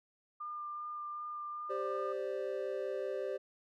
sine tone with vibrato, 1200 Hz, D6, 37 cents sharp, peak -39 dBFS, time 0.4-2.13 s, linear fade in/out 10 ms, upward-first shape sine, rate 2.6 Hz, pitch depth 10 cents each way
triangle chord, G suspended fourth, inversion none, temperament just, 392 / 522.7 / 588 Hz, G4 / C5 / D5, 0 / -2 / +2 cents, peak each -37 / -37 / -39 dBFS, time 1.69-3.38 s, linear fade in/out 20 ms
effects none

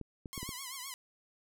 clicks, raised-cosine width 3 ms, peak -29 dBFS, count 5, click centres 0.013 / 0.258 / 0.378 / 0.43 / 0.491 s
5% pulse tone with vibrato, 1046 Hz, C6, 1 cent flat, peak -29 dBFS, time 0.33-0.94 s, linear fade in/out 0 ms, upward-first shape triangle, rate 7.8 Hz, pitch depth 130 cents each way
effects none

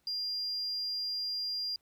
sine tone, 4800 Hz, D8, 37 cents sharp, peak -31 dBFS, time 0.07-1.76 s, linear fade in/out 2 ms, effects tanh soft clip ceiling -29 dBFS + pink hiss -74 dBFS RMS until 1.81 s

